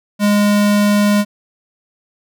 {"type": "tone", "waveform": "square", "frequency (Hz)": 206, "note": "G#3", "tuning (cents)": -14, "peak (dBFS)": -11, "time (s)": [0.19, 1.25], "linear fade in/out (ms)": 50, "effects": []}